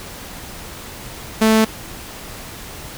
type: tone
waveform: sawtooth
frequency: 220 Hz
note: A3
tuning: in tune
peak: -7 dBFS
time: 1.41-1.65 s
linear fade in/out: 10 ms
effects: pink hiss -34 dBFS RMS until 2.97 s